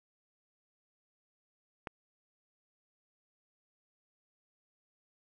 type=click; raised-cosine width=0.5 ms; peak=-23 dBFS; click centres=1.872 s; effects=none